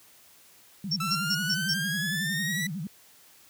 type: tone with vibrato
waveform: sine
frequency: 174.7 Hz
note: F3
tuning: 1 cent sharp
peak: -31 dBFS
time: 0.84-2.87 s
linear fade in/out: 2 ms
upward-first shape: sine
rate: 11 Hz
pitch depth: 280 cents each way
type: tone bursts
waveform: sine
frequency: 5470 Hz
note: F8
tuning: 37 cents flat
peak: -24 dBFS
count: 5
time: 0.91-1.74 s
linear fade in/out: 10 ms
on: 54 ms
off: 140 ms
type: exponential sweep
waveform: sawtooth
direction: up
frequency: 1318.5 to 1975.5 Hz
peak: -25 dBFS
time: 1-2.67 s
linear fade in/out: 5 ms
effects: white hiss -56 dBFS RMS until 3.49 s + high-pass 60 Hz 12 dB/octave